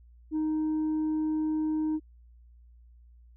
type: tone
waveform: sine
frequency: 310.6 Hz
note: D#4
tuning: 3 cents flat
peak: -23 dBFS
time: 0.31-2 s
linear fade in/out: 50 ms
effects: tanh soft clip ceiling -25 dBFS + added 59 Hz sine -52 dBFS peak until 3.36 s